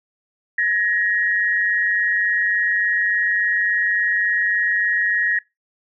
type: tone pair together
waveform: sine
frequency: 1690 / 1886.5 Hz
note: G#6 / A#6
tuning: +30 / +20 cents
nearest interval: major second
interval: 190 cents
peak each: -22 / -18 dBFS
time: 0.58-5.39 s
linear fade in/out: 5 ms
effects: noise-tail reverb RT60 0.2 s tail -22 dB re dry